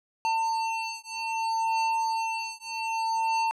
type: beating tone pair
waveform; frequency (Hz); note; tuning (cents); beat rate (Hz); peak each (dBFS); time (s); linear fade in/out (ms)
square; 899 / 899.64; A5 / A5; +37 / +38; 0.64; -30; 0.25-3.51; 0
effects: low-pass 6000 Hz 12 dB/octave